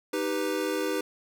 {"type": "chord", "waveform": "square", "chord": "Eb augmented", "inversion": "none", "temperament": "equal", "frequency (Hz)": [311.1, 392, 493.9], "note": ["Eb4", "G4", "B4"], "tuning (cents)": [0, 0, 0], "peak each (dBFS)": -32, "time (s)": [0.13, 1.01], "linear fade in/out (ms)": 5, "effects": []}